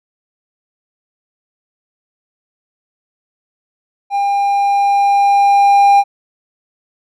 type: tone with level ramp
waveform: triangle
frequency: 802 Hz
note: G5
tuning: 39 cents sharp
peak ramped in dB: -11 to -3 dBFS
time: 4.1-6.04 s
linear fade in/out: 50 ms
effects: none